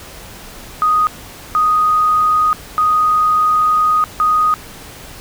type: tone bursts at uneven times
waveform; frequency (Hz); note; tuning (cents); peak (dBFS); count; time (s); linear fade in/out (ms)
sine; 1244.5; D#6; 0; -10; 4; 0.82-1.07 / 1.55-2.53 / 2.78-4.04 / 4.2-4.54; 0
effects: pink hiss -35 dBFS RMS until 5.2 s